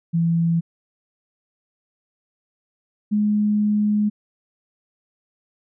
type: tone pair in turn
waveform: sine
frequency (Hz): 167.2 / 209.4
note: E3 / G#3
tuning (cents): +25 / +15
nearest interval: major third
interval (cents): 390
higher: second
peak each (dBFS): -16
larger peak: neither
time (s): 0.13-0.61 / 3.11-4.1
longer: second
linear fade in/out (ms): 20
effects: none